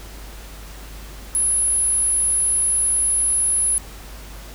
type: tone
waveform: sine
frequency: 10550 Hz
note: E9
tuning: in tune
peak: -16 dBFS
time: 1.35-3.78 s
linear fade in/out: 0 ms
effects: added 50 Hz sine -36 dBFS peak until 4.54 s + pink hiss -41 dBFS RMS until 4.54 s